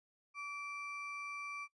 triangle ring-modulated tone, 1749 Hz, A6, 11 cents flat, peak -37 dBFS, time 0.34-1.68 s, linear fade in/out 50 ms, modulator 599 Hz, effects noise-tail reverb RT60 0.1 s tail -22 dB re dry + resampled to 24000 Hz

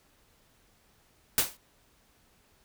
white noise with exponential decay, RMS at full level -20 dBFS, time 1.38-1.57 s, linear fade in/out 1 ms, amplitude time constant 40 ms, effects pink hiss -65 dBFS RMS until 2.64 s

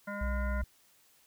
harmonic tone, 203.5 Hz, G#3, 35 cents flat, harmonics 1 / 3 / 5 / 7 / 9 / 10, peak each -40 / -41 / -45 / -41 / -50 / -50 dBFS, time 0.07-0.62 s, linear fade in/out 10 ms
sine tone, 62 Hz, B1, 7 cents sharp, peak -30 dBFS, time 0.21-0.64 s, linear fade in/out 5 ms
effects white hiss -65 dBFS RMS until 1.26 s

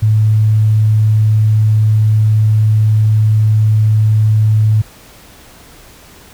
sine tone, 108.1 Hz, A2, 30 cents flat, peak -7 dBFS, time 0.02-4.82 s, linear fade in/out 10 ms, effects pink hiss -40 dBFS RMS until 6.33 s

